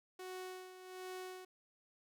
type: tone with tremolo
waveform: sawtooth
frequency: 370 Hz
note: F#4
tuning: in tune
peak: -40 dBFS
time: 0.19-1.45 s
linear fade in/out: 5 ms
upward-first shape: sine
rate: 1.3 Hz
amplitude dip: 65%
effects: none